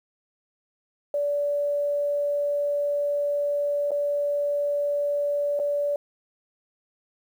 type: tone with dropouts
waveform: sine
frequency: 578 Hz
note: D5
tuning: 28 cents flat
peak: -22 dBFS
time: 1.14-5.96 s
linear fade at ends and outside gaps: 2 ms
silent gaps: 3.908-3.916 / 5.592-5.598 s
effects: 9-bit